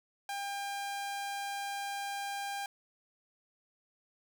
sawtooth tone, 800 Hz, G5, 35 cents sharp, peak -32 dBFS, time 0.29-2.66 s, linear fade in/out 2 ms, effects none

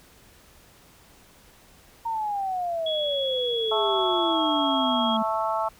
sine exponential sweep, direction down, 929 to 217.1 Hz, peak -25 dBFS, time 2.05-5.23 s, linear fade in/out 10 ms
sine tone with pitch glide, 3355 to 3284 Hz, G#7 to G#7, +17 to -20 cents, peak -27 dBFS, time 2.86-5.17 s, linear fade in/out 5 ms, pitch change -37 cents, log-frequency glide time 4.28-4.41 s
harmonic tone, 220 Hz, A3, in tune, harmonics 3 / 4 / 5 / 6, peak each -28 / -27 / -30 / -31 dBFS, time 3.71-5.69 s, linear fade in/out 10 ms
effects pink hiss -54 dBFS RMS until 5.79 s

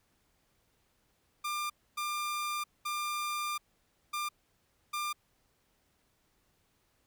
sawtooth tone bursts at uneven times, 1196 Hz, D6, 31 cents sharp, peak -29 dBFS, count 5, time 1.44-1.7 / 1.97-2.64 / 2.85-3.58 / 4.13-4.29 / 4.93-5.13 s, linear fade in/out 10 ms, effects pink hiss -73 dBFS RMS until 7.06 s

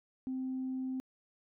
sine tone, 260 Hz, C4, 11 cents flat, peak -33 dBFS, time 0.27-1 s, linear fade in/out 0 ms, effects tanh soft clip ceiling -30 dBFS

